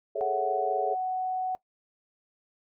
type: chord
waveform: sine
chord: A major seventh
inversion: third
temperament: equal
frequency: 415.3 / 440 / 554.4 / 659.3 Hz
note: G#4 / A4 / C#5 / E5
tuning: 0 / 0 / 0 / 0 cents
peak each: -33 dBFS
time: 0.15-0.95 s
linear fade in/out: 10 ms
type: tone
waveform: sine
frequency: 744 Hz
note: F#5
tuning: 9 cents sharp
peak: -27 dBFS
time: 0.21-1.55 s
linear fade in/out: 0 ms
effects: noise-tail reverb RT60 0.1 s tail -20 dB re dry